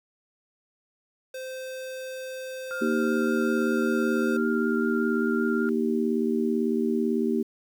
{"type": "tone", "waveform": "square", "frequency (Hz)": 519, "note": "C5", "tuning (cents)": -14, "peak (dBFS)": -34, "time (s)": [1.34, 4.37], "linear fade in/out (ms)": 5}
{"type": "tone with vibrato", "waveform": "sine", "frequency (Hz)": 1400, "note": "F6", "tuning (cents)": 4, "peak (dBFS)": -31, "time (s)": [2.71, 5.69], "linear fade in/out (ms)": 0, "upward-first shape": "sine", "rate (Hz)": 5.2, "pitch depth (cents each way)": 12}
{"type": "harmonic tone", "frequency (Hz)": 78, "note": "D#2", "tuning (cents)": 5, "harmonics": [3, 4, 5], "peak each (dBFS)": [-25, -29, -27], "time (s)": [2.81, 7.43], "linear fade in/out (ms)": 10}
{"effects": ["9-bit"]}